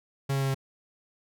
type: tone with pitch steps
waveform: 45% pulse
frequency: 137.5 / 136.55 / 135.61 / 134.67 Hz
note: C#3 / C#3 / C#3 / C#3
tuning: -14 / -26 / -38 / -50 cents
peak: -25 dBFS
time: 0.29-0.546 s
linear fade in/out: 10 ms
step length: 64 ms
effects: none